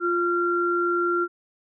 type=tone pair together; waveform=sine; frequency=349.2 / 1375.6 Hz; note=F4 / F6; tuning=0 / -27 cents; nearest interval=2 octaves; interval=2373 cents; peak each=-23 dBFS; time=0-1.28 s; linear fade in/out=50 ms; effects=none